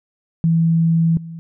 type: tone with level steps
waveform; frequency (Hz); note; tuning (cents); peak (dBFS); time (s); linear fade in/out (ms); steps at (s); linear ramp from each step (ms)
sine; 164.81; E3; 0; -12 / -29; 0.44-1.39; 0; 1.17; 2
effects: none